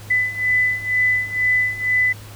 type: beating tone pair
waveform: sine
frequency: 2000 / 2002.1 Hz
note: B6 / B6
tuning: +21 / +23 cents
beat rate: 2.1 Hz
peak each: -21 / -18 dBFS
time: 0.1-2.13 s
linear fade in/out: 10 ms
effects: added 104 Hz sine -36 dBFS peak until 2.35 s + pink hiss -42 dBFS RMS until 2.35 s